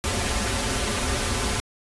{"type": "noise with comb filter", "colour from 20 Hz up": "pink", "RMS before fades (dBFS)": -25, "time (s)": [0.04, 1.6], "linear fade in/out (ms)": 0, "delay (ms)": 6.3, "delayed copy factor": -0.9, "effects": ["resampled to 24000 Hz"]}